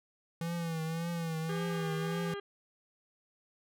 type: tone with vibrato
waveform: square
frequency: 165.3 Hz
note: E3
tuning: 5 cents sharp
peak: -34 dBFS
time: 0.41-2.34 s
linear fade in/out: 2 ms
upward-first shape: triangle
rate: 1.8 Hz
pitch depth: 70 cents each way
type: harmonic tone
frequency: 402.6 Hz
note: G4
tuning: 46 cents sharp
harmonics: 1 / 2 / 3 / 4 / 5 / 6 / 7 / 8 / 10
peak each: -38 / -51 / -46 / -47 / -54 / -59 / -56 / -52 / -62 dBFS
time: 1.49-2.4 s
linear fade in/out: 5 ms
effects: none